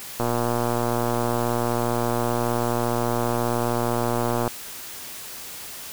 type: click train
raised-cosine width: 1 ms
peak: -10 dBFS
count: 510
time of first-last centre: 0.2-4.477 s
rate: 119 Hz
effects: white hiss -37 dBFS RMS until 5.92 s